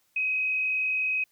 sine tone with frequency modulation, 2531 Hz, D#7, 29 cents sharp, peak -24 dBFS, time 0.16-1.24 s, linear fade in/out 5 ms, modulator 44.2 Hz, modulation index 0.67, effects white hiss -69 dBFS RMS until 1.31 s

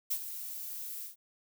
violet noise with ADSR envelope, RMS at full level -30 dBFS, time 0.1-1.16 s, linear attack 15 ms, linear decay 68 ms, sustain -11 dB, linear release 130 ms, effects none

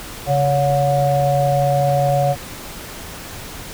sine tone cluster, 139.4 / 562 / 722 Hz, C#3 / C#5 / F#5, +10 / +24 / -43 cents, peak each -18 dBFS, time 0.26-2.36 s, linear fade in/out 50 ms, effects pink hiss -33 dBFS RMS until 3.73 s

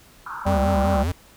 pink band-pass noise, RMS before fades -33 dBFS, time 0.26-1.03 s, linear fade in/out 5 ms, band 890 to 1500 Hz, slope 96 dB/octave
harmonic tone, 196 Hz, G3, in tune, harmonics 1 / 3 / 4, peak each -23 / -23 / -25 dBFS, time 0.45-1.04 s, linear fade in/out 20 ms
square tone with vibrato, 77.78 Hz, D#2, in tune, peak -22 dBFS, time 0.46-1.12 s, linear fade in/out 5 ms, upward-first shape triangle, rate 5.1 Hz, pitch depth 290 cents each way
effects pink hiss -51 dBFS RMS until 1.36 s

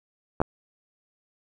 clicks, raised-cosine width 1 ms, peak -11 / -7 dBFS, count 2, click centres 0.403 / 0.416 s, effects none

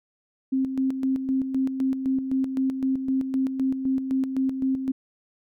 sine tone with tremolo, 264.6 Hz, C4, 20 cents sharp, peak -20 dBFS, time 0.52-4.92 s, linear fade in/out 10 ms, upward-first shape square, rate 3.9 Hz, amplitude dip 55%, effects none

